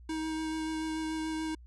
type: tone with vibrato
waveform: square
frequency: 316.2 Hz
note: D#4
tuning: 28 cents sharp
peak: -33 dBFS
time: 0.09-1.55 s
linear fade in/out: 5 ms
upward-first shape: sine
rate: 6.9 Hz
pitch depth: 11 cents each way
effects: added 60 Hz sine -49 dBFS peak until 1.66 s + resampled to 24000 Hz